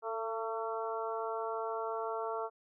harmonic tone with a mistuned harmonic, 225.3 Hz, A3, 41 cents sharp, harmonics 2 / 3 / 4 / 5 / 6, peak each -38 / -40 / -41 / -42 / -43 dBFS, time 0.02-2.5 s, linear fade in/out 50 ms, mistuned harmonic 2, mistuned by -19 cents, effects none

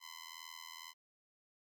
10% pulse tone with amplitude modulation, 1018 Hz, C6, 48 cents flat, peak -36 dBFS, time 0-0.94 s, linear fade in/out 50 ms, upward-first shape sine, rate 82 Hz, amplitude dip 100%, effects none

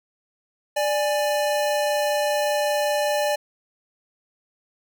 square tone pair together, 589.7 / 830.6 Hz, D5 / G#5, +7 / 0 cents, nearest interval tritone, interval 593 cents, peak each -22 / -27 dBFS, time 0.76-3.36 s, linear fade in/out 10 ms, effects none

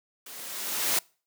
white noise with level ramp, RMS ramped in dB -44 to -24 dBFS, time 0.26-0.99 s, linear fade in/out 5 ms, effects noise-tail reverb RT60 0.4 s tail -26 dB re dry + high-pass 200 Hz 12 dB/octave

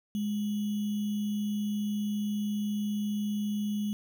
sine tone with sample-and-hold, 207.7 Hz, G#3, in tune, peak -28 dBFS, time 0.15-3.93 s, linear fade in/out 0 ms, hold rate 3150 Hz, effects none

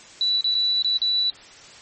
sine tone with dropouts, 3951 Hz, B7, in tune, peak -18 dBFS, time 0.21-1.3 s, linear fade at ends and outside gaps 1 ms, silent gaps 0.409-0.443 / 0.543-0.552 / 0.823-0.846 / 0.973-1.017 s, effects white hiss -45 dBFS RMS until 1.81 s + MP3 32 kbps

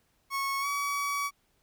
30% pulse tone with pitch glide, 1100 to 1136.2 Hz, C#6 to C#6, -14 to +42 cents, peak -26 dBFS, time 0.3-1.31 s, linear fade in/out 50 ms, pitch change +56 cents, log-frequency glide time 0.6-0.67 s, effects pink hiss -71 dBFS RMS until 1.62 s

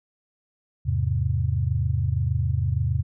sine chord, E augmented, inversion none, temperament equal with one note detuned, 82.41 / 104.25 / 130.81 Hz, E2 / G#2 / B#2, 0 / +7 / 0 cents, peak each -25 dBFS, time 0.85-3.03 s, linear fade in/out 20 ms, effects none

